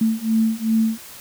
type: beating tone pair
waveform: sine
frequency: 221.2 / 223.8 Hz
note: A3 / A3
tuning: +9 / +30 cents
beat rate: 2.6 Hz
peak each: -20 / -19 dBFS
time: 0.01-0.98 s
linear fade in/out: 5 ms
effects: white hiss -40 dBFS RMS until 1.2 s